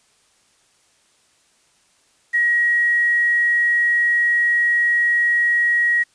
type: tone with quantisation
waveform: sine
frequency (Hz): 1900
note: A#6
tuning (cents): +33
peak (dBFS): -14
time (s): 2.33-6.04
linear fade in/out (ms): 20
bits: 7
effects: white hiss -59 dBFS RMS until 6.14 s + resampled to 22050 Hz